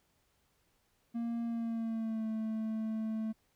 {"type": "tone with pitch glide", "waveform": "triangle", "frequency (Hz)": [233.1, 220], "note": ["A#3", "A3"], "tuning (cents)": [0, 0], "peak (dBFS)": -31, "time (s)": [1.14, 3.33], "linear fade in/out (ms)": 20, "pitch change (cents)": -100, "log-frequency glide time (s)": [1.44, 2.27], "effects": ["pink hiss -74 dBFS RMS until 3.55 s"]}